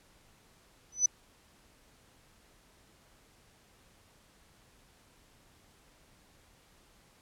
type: tone with exponential growth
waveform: sine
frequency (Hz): 6000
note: F#8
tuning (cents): +23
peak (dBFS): -18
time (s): 0.92-1.06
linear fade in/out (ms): 5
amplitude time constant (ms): 30
effects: pink hiss -63 dBFS RMS until 7.21 s + low-pass 12000 Hz 12 dB/octave